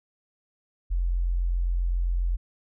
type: tone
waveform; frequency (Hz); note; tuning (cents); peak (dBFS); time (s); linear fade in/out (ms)
sine; 43.76; F1; +4; -22; 0.9-2.37; 20
effects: none